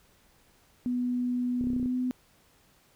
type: tone with pitch glide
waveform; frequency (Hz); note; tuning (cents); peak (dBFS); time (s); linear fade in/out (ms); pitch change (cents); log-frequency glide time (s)
sine; 246.9 to 252.2; B3 to B3; 0 to +36; -26; 0.86-2.11; 0; +36; 1.65-1.95
type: clicks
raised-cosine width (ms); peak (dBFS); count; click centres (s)
3; -26; 9; 1.611 / 1.641 / 1.671 / 1.703 / 1.733 / 1.764 / 1.798 / 1.829 / 1.859
effects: pink hiss -63 dBFS RMS until 2.95 s